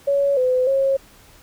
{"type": "tone with pitch steps", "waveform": "sine", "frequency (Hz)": [561, 508, 542], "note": ["C#5", "B4", "C#5"], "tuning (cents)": [21, 49, -39], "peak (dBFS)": -15, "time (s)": [0.07, 0.97], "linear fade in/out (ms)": 10, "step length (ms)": 300, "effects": ["pink hiss -49 dBFS RMS until 1.42 s"]}